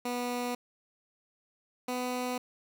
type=tone pair in turn; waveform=15% pulse; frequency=244.8 / 249.7 Hz; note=B3 / B3; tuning=-15 / +19 cents; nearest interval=unison; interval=34 cents; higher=second; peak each=-25 dBFS; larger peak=neither; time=0.05-0.55 / 1.88-2.38 s; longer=neither; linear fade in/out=5 ms; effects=none